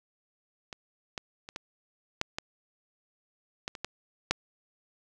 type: clicks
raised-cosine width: 0.2 ms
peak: -22 / -17 / -25 / -20 / -10 / -15 / -16 / -23 / -15 / -7 dBFS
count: 10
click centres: 0.728 / 1.178 / 1.489 / 1.561 / 2.214 / 2.385 / 3.679 / 3.752 / 3.846 / 4.31 s
effects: none

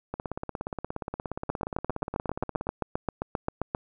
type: two click trains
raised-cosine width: 1 ms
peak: -13 / -18 dBFS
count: 18 / 44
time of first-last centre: 1.5-3.749 / 0.14-2.669 s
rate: 7.56 / 17 Hz
effects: none

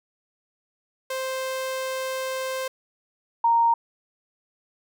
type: tone pair in turn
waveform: sawtooth / sine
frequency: 523.3 / 928.9 Hz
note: C5 / A#5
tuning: 0 / -6 cents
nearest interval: minor seventh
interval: 994 cents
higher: second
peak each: -23 / -16 dBFS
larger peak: second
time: 1.1-2.68 / 3.44-3.74 s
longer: first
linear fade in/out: 5 ms
effects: none

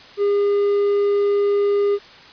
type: tone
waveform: triangle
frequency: 405.9 Hz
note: G#4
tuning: 40 cents flat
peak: -13 dBFS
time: 0.17-1.99 s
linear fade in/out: 50 ms
effects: white hiss -43 dBFS RMS until 2.32 s + resampled to 11025 Hz

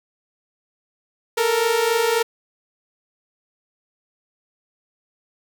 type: tone pair together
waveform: sawtooth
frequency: 443.3 / 467 Hz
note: A4 / A#4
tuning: +13 / +3 cents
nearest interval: minor second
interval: 90 cents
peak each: -18 / -15 dBFS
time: 1.37-2.23 s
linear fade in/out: 10 ms
effects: none

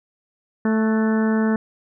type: harmonic tone with a mistuned harmonic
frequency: 220 Hz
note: A3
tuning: in tune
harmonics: 1 / 2 / 3 / 4 / 5 / 6 / 7 / 8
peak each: -17 / -25 / -32 / -33 / -35 / -37 / -33 / -34 dBFS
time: 0.65-1.56 s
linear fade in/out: 2 ms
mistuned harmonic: 7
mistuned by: -44 cents
effects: none

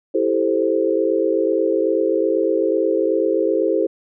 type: chord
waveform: sine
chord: A minor seventh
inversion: second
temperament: equal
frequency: 329.6 / 392 / 440 / 523.3 Hz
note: E4 / G4 / A4 / C5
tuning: 0 / 0 / 0 / 0 cents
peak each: -21 dBFS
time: 0.14-3.87 s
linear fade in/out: 10 ms
effects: none

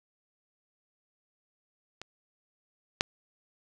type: clicks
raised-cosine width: 0.2 ms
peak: -23 / -6 dBFS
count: 2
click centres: 2.016 / 3.009 s
effects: none

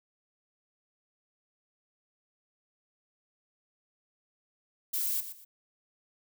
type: noise with echo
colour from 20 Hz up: violet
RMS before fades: -31 dBFS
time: 4.93-5.21 s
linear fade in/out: 10 ms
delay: 120 ms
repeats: 2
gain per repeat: -11 dB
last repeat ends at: 5.45 s
effects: none

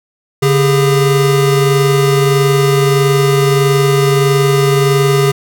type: tone pair together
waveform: square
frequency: 141.99 / 404.4 Hz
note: C#3 / G#4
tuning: +42 / -46 cents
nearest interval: octave + tritone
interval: 1812 cents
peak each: -12 dBFS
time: 0.42-5.32 s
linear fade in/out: 10 ms
effects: none

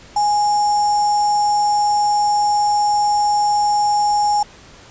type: tone with sample-and-hold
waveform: sine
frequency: 830.6 Hz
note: G#5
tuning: in tune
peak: -13 dBFS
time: 0.16-4.43 s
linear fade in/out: 5 ms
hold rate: 6300 Hz
effects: pink hiss -43 dBFS RMS until 4.9 s + resampled to 16000 Hz

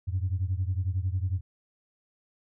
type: beating tone pair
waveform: sine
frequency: 89 / 100 Hz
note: F2 / G2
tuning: +33 / +35 cents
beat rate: 11 Hz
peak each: -27 / -29 dBFS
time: 0.07-1.41 s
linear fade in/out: 20 ms
effects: tanh soft clip ceiling -20 dBFS

